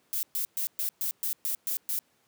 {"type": "noise bursts", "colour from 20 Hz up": "violet", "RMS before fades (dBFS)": -30, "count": 9, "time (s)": [0.13, 1.99], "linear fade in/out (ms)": 0, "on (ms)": 100, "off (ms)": 120, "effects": ["pink hiss -68 dBFS RMS until 2.27 s", "high-pass 150 Hz 12 dB/octave"]}